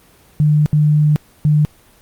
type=tone bursts at uneven times; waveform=sine; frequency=150.4 Hz; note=D3; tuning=42 cents sharp; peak=-9 dBFS; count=3; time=0.4-0.66 / 0.73-1.16 / 1.45-1.65 s; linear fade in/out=0 ms; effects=pink hiss -49 dBFS RMS until 2.01 s + Opus 24 kbps